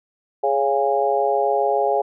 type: harmonic tone with a mistuned harmonic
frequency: 138.8 Hz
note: C#3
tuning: 3 cents sharp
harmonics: 3 / 4 / 5 / 6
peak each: -22 / -22 / -22 / -22 dBFS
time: 0.43-2.02 s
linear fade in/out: 10 ms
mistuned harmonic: 6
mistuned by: -25 cents
effects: none